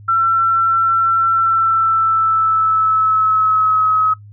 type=tone with pitch glide; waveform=sine; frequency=1347 to 1277.3 Hz; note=E6 to D#6; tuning=+37 to +45 cents; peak=-11 dBFS; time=0.08-4.14 s; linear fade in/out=10 ms; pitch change=-92 cents; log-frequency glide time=1.32-3.87 s; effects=noise-tail reverb RT60 0.1 s tail -17 dB re dry + added 103 Hz sine -36 dBFS peak until 4.32 s